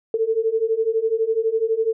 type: beating tone pair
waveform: sine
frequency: 440 / 452 Hz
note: A4 / A4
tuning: 0 / +47 cents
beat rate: 12 Hz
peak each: -22 / -20 dBFS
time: 0.14-1.93 s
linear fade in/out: 2 ms
effects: none